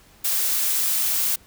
blue noise, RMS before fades -22 dBFS, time 0.24-1.36 s, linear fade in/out 10 ms, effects pink hiss -53 dBFS RMS until 1.46 s

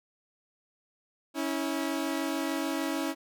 sawtooth tone pair together, 277.2 / 323.9 Hz, C#4 / E4, 0 / -30 cents, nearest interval minor third, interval 270 cents, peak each -28 dBFS, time 1.34-3.15 s, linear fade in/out 50 ms, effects none

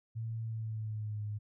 sine tone with pitch glide, 113.1 to 104.92 Hz, A2 to G#2, +48 to +18 cents, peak -35 dBFS, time 0.15-1.39 s, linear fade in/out 20 ms, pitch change -130 cents, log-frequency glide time 0.42-1.23 s, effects none

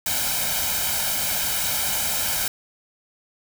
white noise with comb filter, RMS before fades -24 dBFS, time 0.06-2.48 s, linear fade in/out 2 ms, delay 1.3 ms, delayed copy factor +0.7, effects none

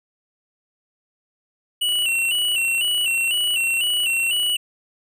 square tone with vibrato, 2828 Hz, F7, 21 cents sharp, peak -19 dBFS, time 1.81-4.57 s, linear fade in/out 10 ms, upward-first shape square, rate 2 Hz, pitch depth 67 cents each way
click train, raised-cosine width 0.3 ms, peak -25 dBFS, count 80, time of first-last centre 1.89-4.497 s, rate 30.3 Hz
effects none

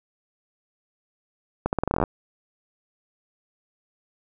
accelerating click train, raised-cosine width 1 ms, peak -8 dBFS, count 13, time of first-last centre 1.66-2.038 s, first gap 69 ms, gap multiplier 0.84, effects none

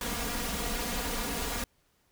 pink noise with comb filter, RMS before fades -33 dBFS, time 0.01-1.64 s, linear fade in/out 2 ms, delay 4.2 ms, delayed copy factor +0.95, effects pink hiss -70 dBFS RMS until 2.11 s

